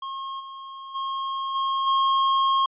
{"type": "tone with level steps", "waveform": "square", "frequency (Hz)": 1078, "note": "C#6", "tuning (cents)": -49, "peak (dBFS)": [-31, -37, -27, -23, -19], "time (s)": [0.02, 2.66], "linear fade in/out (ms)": 5, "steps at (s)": [0.39, 0.94, 1.54, 1.86], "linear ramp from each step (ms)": 20, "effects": ["resampled to 8000 Hz"]}